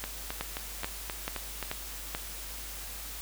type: two click trains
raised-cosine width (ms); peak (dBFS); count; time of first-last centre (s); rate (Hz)
0.3; -18 / -16; 7 / 5; 0.04-1.627 / 0.41-2.149; 3.78 / 2.3
effects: added 50 Hz sine -44 dBFS peak until 3.21 s + white hiss -42 dBFS RMS until 3.21 s